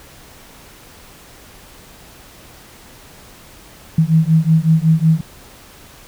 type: beating tone pair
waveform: sine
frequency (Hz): 157.9 / 163.3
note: D#3 / E3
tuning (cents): +26 / -16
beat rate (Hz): 5.4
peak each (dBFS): -13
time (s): 3.98-5.21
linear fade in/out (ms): 5
effects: pink hiss -42 dBFS RMS until 6.07 s